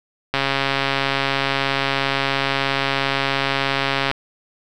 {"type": "click train", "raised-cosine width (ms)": 0.3, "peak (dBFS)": -3, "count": 518, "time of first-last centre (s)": [0.34, 4.114], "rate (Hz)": 137, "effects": []}